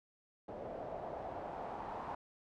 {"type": "noise with low-pass filter sweep", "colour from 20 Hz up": "white", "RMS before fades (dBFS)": -44, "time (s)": [0.48, 2.15], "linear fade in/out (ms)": 5, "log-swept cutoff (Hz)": [590, 900], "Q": 3.3, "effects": []}